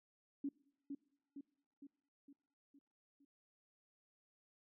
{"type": "tone with echo", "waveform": "sine", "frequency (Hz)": 280.9, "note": "C#4", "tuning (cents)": 23, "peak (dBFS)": -37, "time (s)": [0.44, 0.49], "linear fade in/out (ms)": 5, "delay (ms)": 460, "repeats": 6, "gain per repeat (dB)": -5, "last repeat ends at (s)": 3.25, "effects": ["noise-tail reverb RT60 0.9 s tail -25 dB re dry"]}